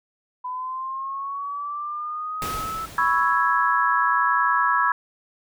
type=linear sweep; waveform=sine; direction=up; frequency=997 to 1318.5 Hz; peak=-27 dBFS; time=0.44-2.86 s; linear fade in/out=10 ms
type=noise with exponential decay; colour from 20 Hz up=pink; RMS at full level=-30 dBFS; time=2.42-4.22 s; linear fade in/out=0 ms; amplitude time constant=390 ms
type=chord; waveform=sine; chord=C# minor seventh; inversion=third; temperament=equal; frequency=987.8 / 1108.7 / 1318.5 / 1661.2 Hz; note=B5 / C#6 / E6 / G#6; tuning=0 / 0 / 0 / 0 cents; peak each=-23 dBFS; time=2.98-4.92 s; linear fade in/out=2 ms
effects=none